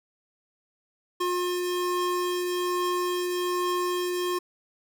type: tone pair together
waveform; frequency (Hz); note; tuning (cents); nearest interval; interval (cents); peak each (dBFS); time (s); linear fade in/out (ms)
square; 357.4 / 1071; F4 / C6; +40 / +40; octave + perfect fifth; 1900; -27 / -32; 1.2-4.39; 10
effects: none